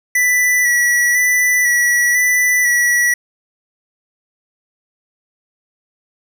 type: tone with vibrato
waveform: square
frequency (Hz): 1960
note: B6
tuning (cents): -14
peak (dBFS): -12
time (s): 0.15-3.14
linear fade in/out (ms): 5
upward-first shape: square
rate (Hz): 1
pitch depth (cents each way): 20
effects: none